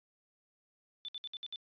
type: tone bursts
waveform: sine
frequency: 3520 Hz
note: A7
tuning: in tune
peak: -39 dBFS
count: 6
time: 1.05-1.559 s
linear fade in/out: 0 ms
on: 34 ms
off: 61 ms
effects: resampled to 11025 Hz